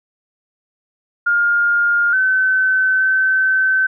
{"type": "tone with pitch steps", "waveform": "sine", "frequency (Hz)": [1413, 1525, 1534], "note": ["F6", "G6", "G6"], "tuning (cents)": [20, -48, -38], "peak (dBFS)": -12, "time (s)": [1.26, 3.87], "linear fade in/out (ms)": 10, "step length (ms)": 870, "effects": []}